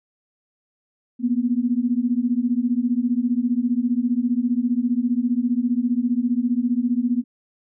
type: beating tone pair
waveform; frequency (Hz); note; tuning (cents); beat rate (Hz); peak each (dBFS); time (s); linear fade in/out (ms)
sine; 235.4 / 250.4; A#3 / B3; +17 / +24; 15; -21; 1.19-7.24; 50
effects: none